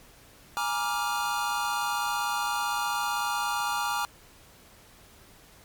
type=chord; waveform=square; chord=Bb dominant seventh; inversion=third; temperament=equal with one note detuned; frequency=830.6 / 946.4 / 1174.7 / 1396.9 Hz; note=Ab5 / Bb5 / D6 / F6; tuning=0 / +26 / 0 / 0 cents; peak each=-33 dBFS; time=0.57-4.05 s; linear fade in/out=0 ms; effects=pink hiss -54 dBFS RMS until 5.64 s + MP3 96 kbps